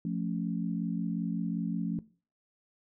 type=chord; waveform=sine; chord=F augmented; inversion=none; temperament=equal; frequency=174.61 / 220 / 277.2 Hz; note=F3 / A3 / C#4; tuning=0 / 0 / 0 cents; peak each=-32 / -35 / -37 dBFS; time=0.05-1.99 s; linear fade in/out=2 ms; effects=noise-tail reverb RT60 0.4 s tail -20 dB re dry

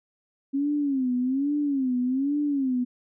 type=tone with vibrato; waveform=sine; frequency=270 Hz; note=C#4; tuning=45 cents flat; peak=-22 dBFS; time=0.53-2.85 s; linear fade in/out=20 ms; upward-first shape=sine; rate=1.2 Hz; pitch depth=150 cents each way; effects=none

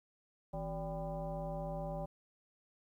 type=tone with frequency modulation; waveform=sine; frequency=370 Hz; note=F#4; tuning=in tune; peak=-37 dBFS; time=0.53-2.06 s; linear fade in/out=10 ms; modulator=209 Hz; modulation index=2.1; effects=12-bit

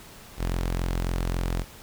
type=tone; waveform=sawtooth; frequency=43.65 Hz; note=F1; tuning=in tune; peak=-21 dBFS; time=0.37-1.65 s; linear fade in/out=50 ms; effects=pink hiss -47 dBFS RMS until 1.82 s

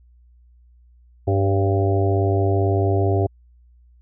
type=harmonic tone with a mistuned harmonic; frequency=98 Hz; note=G2; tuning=in tune; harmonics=1 / 3 / 4 / 5 / 6 / 7 / 8; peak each=-18 / -27 / -22 / -32 / -30 / -26 / -34 dBFS; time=1.27-3.27 s; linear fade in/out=10 ms; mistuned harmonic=6; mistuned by=-40 cents; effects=added 60 Hz sine -49 dBFS peak until 4.01 s

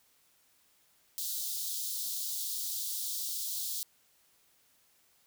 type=high-pass noise; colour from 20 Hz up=white; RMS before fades=-36 dBFS; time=1.18-3.83 s; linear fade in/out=0 ms; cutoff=3500 Hz; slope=48 dB/octave; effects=white hiss -68 dBFS RMS until 5.26 s

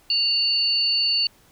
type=tone pair together; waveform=sine; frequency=2794 / 4482 Hz; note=F7 / C#8; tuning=0 / +18 cents; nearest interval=minor sixth; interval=818 cents; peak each=-25 / -19 dBFS; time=0.1-1.27 s; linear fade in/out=2 ms; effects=pink hiss -56 dBFS RMS until 1.51 s

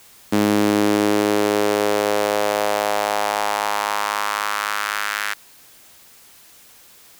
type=tone with high-pass filter sweep; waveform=sawtooth; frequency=103.83 Hz; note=G#2; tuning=in tune; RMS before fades=-20 dBFS; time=0.32-5.34 s; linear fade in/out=10 ms; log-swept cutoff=250 to 1600 Hz; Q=2.3; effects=white hiss -48 dBFS RMS until 7.19 s

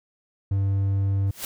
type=tone; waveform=triangle; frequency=98.1 Hz; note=G2; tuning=2 cents sharp; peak=-18 dBFS; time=0.51-1.31 s; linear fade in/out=5 ms
type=noise with exponential growth; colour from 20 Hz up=white; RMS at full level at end=-28 dBFS; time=1.27-1.45 s; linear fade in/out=1 ms; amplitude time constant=39 ms
effects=none

